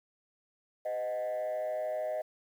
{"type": "tone with frequency modulation", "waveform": "sine", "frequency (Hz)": 622.3, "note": "D#5", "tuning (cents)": 0, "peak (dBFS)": -29, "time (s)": [0.85, 2.22], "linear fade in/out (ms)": 10, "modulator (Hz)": 113, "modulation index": 0.65, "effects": ["tanh soft clip ceiling -30 dBFS", "10-bit"]}